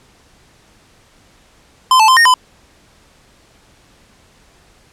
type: tone with pitch steps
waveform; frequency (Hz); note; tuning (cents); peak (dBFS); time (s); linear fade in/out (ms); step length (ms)
square; 1031 / 877 / 1037 / 1847 / 1011; C6 / A5 / C6 / A#6 / B5; -26 / -6 / -16 / -16 / +40; -7; 1.91-2.34; 2; 86
effects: pink hiss -50 dBFS RMS until 4.92 s + low-pass 9000 Hz 12 dB/octave